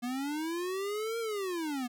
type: linear two-way sweep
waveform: square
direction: up then down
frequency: 237.3 to 466.2 to 237.3 Hz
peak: -33 dBFS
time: 0.02-1.88 s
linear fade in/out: 20 ms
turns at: 1.19 s
effects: none